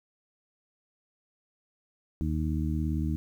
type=harmonic tone; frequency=77.6 Hz; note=D#2; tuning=4 cents flat; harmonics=1 / 2 / 3 / 4; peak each=-29 / -32 / -34 / -35 dBFS; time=2.21-3.16 s; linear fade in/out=0 ms; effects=10-bit